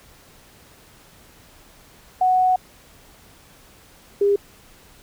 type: tone pair in turn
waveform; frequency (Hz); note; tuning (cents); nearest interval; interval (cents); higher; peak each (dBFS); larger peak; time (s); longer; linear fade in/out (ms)
sine; 740 / 403.3; F#5 / G4; 0 / +49; major seventh; 1051; first; -14; neither; 2.21-2.56 / 4.21-4.36; first; 5
effects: pink hiss -50 dBFS RMS until 5.02 s